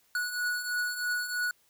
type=beating tone pair; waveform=square; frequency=1464 / 1467.1 Hz; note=F#6 / F#6; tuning=-19 / -15 cents; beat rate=3.1 Hz; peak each=-37 / -31 dBFS; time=0.15-1.51 s; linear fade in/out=2 ms; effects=white hiss -67 dBFS RMS until 1.69 s